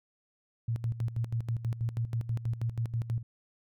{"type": "tone with tremolo", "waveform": "sine", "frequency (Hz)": 115.6, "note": "A#2", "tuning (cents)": -14, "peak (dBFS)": -27, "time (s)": [0.68, 3.23], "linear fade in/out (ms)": 5, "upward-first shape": "square", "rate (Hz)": 6.2, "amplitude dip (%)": 75, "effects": []}